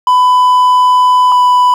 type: tone pair in turn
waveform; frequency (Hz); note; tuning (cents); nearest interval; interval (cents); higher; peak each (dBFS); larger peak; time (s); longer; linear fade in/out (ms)
triangle; 1000 / 993.1; B5 / B5; +21 / +9; unison; 12; first; -3; neither; 0.07-1.32 / 1.32-1.74; first; 2
effects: 7-bit